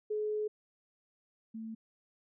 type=tone pair in turn; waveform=sine; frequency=424.9 / 222.8 Hz; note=G#4 / A3; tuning=+40 / +22 cents; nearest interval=major seventh; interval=1118 cents; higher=first; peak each=-31 / -39 dBFS; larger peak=first; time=0.1-0.48 / 1.54-1.75 s; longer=first; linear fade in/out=10 ms; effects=none